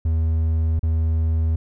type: tone with dropouts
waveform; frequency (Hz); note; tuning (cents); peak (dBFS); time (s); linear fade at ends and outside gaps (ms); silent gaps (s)
triangle; 80.4; E2; -43; -15; 0.05-1.56; 5; 0.794-0.83
effects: none